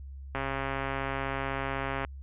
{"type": "click train", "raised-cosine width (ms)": 0.5, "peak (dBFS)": -17, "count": 232, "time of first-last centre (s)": [0.35, 2.049], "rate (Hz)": 136, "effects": ["added 68 Hz sine -40 dBFS peak until 2.22 s", "resampled to 8000 Hz"]}